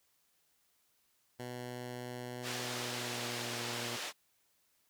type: tone with pitch glide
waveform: 10% pulse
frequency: 123.47 to 119.4 Hz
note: B2 to A#2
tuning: 0 to +42 cents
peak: -33 dBFS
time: 1.39-3.97 s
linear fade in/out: 10 ms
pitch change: -58 cents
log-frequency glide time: 2.55-3.6 s
type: band-pass noise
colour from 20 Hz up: white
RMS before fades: -41 dBFS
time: 2.42-4.13 s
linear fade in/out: 50 ms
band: 290 to 5000 Hz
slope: 12 dB/octave
effects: white hiss -74 dBFS RMS until 4.89 s

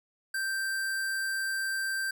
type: tone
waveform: square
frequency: 1568 Hz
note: G6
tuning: in tune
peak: -30 dBFS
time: 0.34-2.11 s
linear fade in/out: 5 ms
effects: none

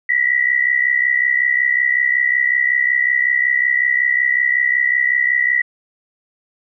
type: tone pair together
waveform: sine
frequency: 1918.6 / 1984 Hz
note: A#6 / B6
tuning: +49 / +7 cents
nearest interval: minor second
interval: 58 cents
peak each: -16 dBFS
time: 0.09-5.62 s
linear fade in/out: 5 ms
effects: none

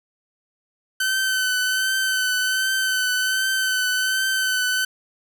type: tone with vibrato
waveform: sawtooth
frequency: 1524 Hz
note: G6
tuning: 49 cents flat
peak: -16 dBFS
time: 1-4.85 s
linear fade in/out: 5 ms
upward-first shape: triangle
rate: 1.3 Hz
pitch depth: 29 cents each way
effects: none

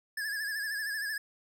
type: tone with vibrato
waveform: square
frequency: 1700 Hz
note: G#6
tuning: 40 cents sharp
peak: -33 dBFS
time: 0.17-1.18 s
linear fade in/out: 5 ms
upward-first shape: sine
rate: 13 Hz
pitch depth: 74 cents each way
effects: none

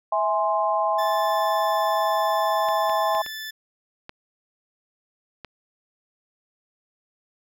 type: chord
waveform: sine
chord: E augmented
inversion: none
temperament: equal with one note detuned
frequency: 652.4 / 830.6 / 1046.5 Hz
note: E5 / G#5 / B#5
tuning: -18 / 0 / 0 cents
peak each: -24 dBFS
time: 0.12-3.22 s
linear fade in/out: 5 ms
type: tone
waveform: 20% pulse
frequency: 1751 Hz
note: A6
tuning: 9 cents flat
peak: -27 dBFS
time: 0.98-3.51 s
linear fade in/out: 10 ms
type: clicks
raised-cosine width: 0.3 ms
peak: -21 dBFS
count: 6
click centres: 2.687 / 2.896 / 3.15 / 3.263 / 4.094 / 5.447 s
effects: none

